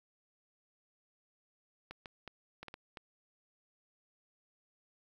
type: clicks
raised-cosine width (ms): 0.3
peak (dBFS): -29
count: 7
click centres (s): 1.91 / 2.058 / 2.277 / 2.63 / 2.683 / 2.741 / 2.972
effects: 10-bit